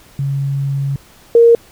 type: tone pair in turn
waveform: sine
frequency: 138.59 / 466.2 Hz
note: C#3 / A#4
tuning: 0 / 0 cents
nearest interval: octave + major sixth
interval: 2100 cents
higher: second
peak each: -15 / -4 dBFS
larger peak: second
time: 0.19-0.96 / 1.35-1.55 s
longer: first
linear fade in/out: 2 ms
effects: pink hiss -45 dBFS RMS until 1.71 s